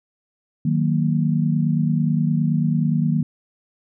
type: chord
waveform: sine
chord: D# minor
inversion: none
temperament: equal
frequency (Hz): 155.56 / 185 / 233.1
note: D#3 / F#3 / A#3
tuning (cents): 0 / 0 / 0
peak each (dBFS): -19 / -23 / -22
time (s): 0.65-3.23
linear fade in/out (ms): 5
effects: none